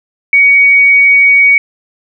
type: tone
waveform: sine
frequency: 2247 Hz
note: C#7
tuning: 23 cents sharp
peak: -3 dBFS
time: 0.33-1.58 s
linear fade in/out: 2 ms
effects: none